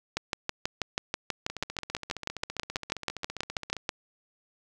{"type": "two click trains", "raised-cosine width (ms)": 0.2, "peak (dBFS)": [-11, -19], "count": [24, 35], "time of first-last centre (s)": [[0.17, 3.892], [1.5, 3.767]], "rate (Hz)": [6.18, 15], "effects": []}